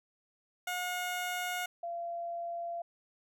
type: tone pair in turn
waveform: 15% pulse / sine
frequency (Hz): 720 / 684.9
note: F#5 / F5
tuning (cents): -47 / -34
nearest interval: minor second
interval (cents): 87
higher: first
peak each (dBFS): -27 / -35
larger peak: first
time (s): 0.67-1.66 / 1.83-2.82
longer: neither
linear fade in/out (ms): 5
effects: none